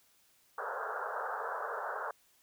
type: band-pass noise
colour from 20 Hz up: white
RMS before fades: -38 dBFS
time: 0.58-2.11 s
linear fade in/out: 2 ms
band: 420 to 1600 Hz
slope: 96 dB/octave
effects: white hiss -68 dBFS RMS until 2.42 s